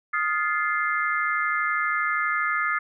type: chord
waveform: sine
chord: F dominant seventh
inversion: third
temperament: equal with one note detuned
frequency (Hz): 1244.5 / 1396.9 / 1727.8 / 2093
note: Eb6 / F6 / A6 / C7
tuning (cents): 0 / 0 / -32 / 0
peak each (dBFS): -26 / -29 / -28 / -28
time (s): 0.13-2.79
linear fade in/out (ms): 10
effects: none